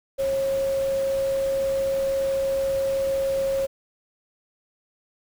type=tone in noise; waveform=sine; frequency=543 Hz; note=C#5; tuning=36 cents flat; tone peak=-21 dBFS; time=0.18-3.67 s; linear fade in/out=20 ms; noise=pink; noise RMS=-39 dBFS; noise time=0.18-3.67 s; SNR=+15 dB; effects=none